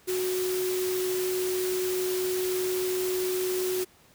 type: tone in noise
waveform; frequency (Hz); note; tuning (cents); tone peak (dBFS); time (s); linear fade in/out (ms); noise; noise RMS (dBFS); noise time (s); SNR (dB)
sine; 368.6; F#4; -7; -26; 0.07-3.85; 20; white; -35; 0.07-3.85; +6
effects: pink hiss -58 dBFS RMS until 4.14 s + high-pass 60 Hz 12 dB/octave